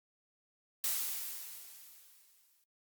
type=noise with exponential decay; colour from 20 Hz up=blue; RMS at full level=-32 dBFS; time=0.84-2.64 s; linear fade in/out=1 ms; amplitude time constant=390 ms; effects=noise-tail reverb RT60 0.1 s tail -21 dB re dry + Opus 48 kbps